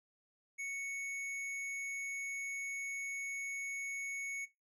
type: tone with tanh clipping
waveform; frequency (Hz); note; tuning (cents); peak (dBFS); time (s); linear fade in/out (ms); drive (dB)
sine; 2217; C#7; 0; -40; 0.58-4.46; 20; 18
effects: noise-tail reverb RT60 0.2 s tail -17 dB re dry + low-pass 11000 Hz 12 dB/octave